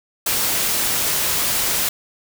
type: noise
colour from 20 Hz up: white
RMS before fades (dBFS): -20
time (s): 0.26-1.89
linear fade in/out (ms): 5
effects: none